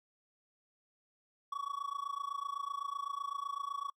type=tone with amplitude modulation; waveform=triangle; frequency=1127 Hz; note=C#6; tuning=28 cents sharp; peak=-31 dBFS; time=1.52-3.9 s; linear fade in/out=5 ms; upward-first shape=sine; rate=27.9 Hz; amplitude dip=90%; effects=noise-tail reverb RT60 0.1 s tail -26 dB re dry